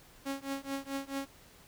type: tone with tremolo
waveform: sawtooth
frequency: 274.2 Hz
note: C#4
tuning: 19 cents flat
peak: -28 dBFS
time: 0.25-1.26 s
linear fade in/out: 20 ms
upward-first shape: triangle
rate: 4.6 Hz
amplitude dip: 100%
effects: pink hiss -58 dBFS RMS until 1.67 s